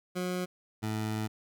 20% pulse tone pair in turn, 181 / 108.65 Hz, F#3 / A2, -38 / -21 cents, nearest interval major sixth, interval 883 cents, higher first, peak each -26 / -26 dBFS, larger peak neither, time 0.15-0.46 / 0.82-1.28 s, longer second, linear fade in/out 20 ms, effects none

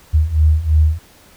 sine beating tone pair, 75.7 / 78.7 Hz, D#2 / D#2, -47 / +20 cents, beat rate 3 Hz, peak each -15 / -12 dBFS, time 0.13-0.99 s, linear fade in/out 20 ms, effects pink hiss -47 dBFS RMS until 1.36 s

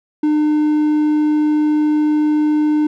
triangle tone, 302.3 Hz, D#4, 50 cents flat, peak -10 dBFS, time 0.23-2.87 s, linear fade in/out 5 ms, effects none

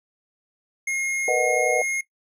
square tone, 2147 Hz, C7, 44 cents sharp, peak -24 dBFS, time 0.87-2.01 s, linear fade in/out 5 ms
sine chord, B major seventh, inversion third, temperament just, 463 / 493.9 / 617.4 / 740.8 Hz, A#4 / B4 / D#5 / F#5, -12 / 0 / -14 / +2 cents, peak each -28 / -23 / -25 / -25 dBFS, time 1.28-1.82 s, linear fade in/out 2 ms
effects noise-tail reverb RT60 0.1 s tail -17 dB re dry + low-pass 12000 Hz 12 dB/octave

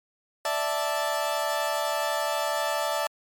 30% pulse chord, D suspended second, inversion none, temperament equal, 587.3 / 659.3 / 880 Hz, D5 / E5 / A5, 0 / 0 / 0 cents, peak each -27 dBFS, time 0.45-3.07 s, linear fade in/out 2 ms, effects MP3 96 kbps

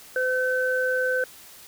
sine tone pair together, 510.2 / 1529 Hz, C5 / G6, -44 / -44 cents, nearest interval octave + perfect fifth, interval 1900 cents, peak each -24 dBFS, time 0.16-1.24 s, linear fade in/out 2 ms, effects white hiss -47 dBFS RMS until 1.67 s

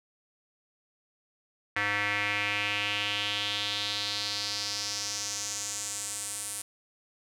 square tone with band-pass filter sweep, 102.8 Hz, G#2, 17 cents flat, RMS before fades -32 dBFS, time 1.76-6.62 s, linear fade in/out 5 ms, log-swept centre 1900 to 9500 Hz, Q 3.3, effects none

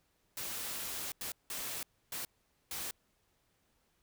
white noise bursts at uneven times, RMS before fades -40 dBFS, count 5, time 0.37-1.12 / 1.21-1.32 / 1.5-1.83 / 2.12-2.25 / 2.71-2.91 s, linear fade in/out 2 ms, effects pink hiss -75 dBFS RMS until 4.02 s

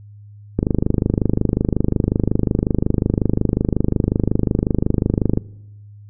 click train, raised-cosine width 3 ms, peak -3 dBFS, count 123, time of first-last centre 0.59-5.374 s, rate 25.5 Hz, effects noise-tail reverb RT60 1.0 s tail -22 dB re dry + added 103 Hz sine -38 dBFS peak until 6.09 s

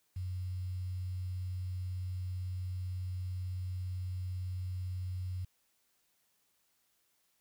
sine tone with quantisation, 91.8 Hz, F#2, 13 cents flat, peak -35 dBFS, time 0.16-5.45 s, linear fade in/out 5 ms, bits 10, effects white hiss -75 dBFS RMS until 7.4 s

